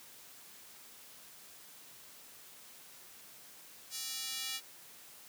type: tone with high-pass filter sweep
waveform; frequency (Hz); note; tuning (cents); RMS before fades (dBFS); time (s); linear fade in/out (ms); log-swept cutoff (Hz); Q
square; 261.6; C4; 0; -40; 3.9-4.61; 50; 5100 to 3100; 1.2
effects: white hiss -55 dBFS RMS until 5.28 s + high-pass 100 Hz 12 dB/octave